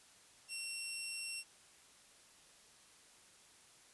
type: tone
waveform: 15% pulse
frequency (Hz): 2727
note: F7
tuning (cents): -42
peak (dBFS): -34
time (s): 0.48-1.44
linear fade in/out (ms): 50
effects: white hiss -63 dBFS RMS until 3.93 s + resampled to 24000 Hz